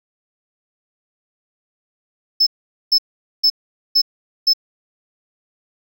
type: tone bursts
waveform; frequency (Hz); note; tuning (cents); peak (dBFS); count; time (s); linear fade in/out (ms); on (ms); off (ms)
triangle; 5250; E8; -8; -9; 5; 2.4-4.535; 10; 67; 450
effects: none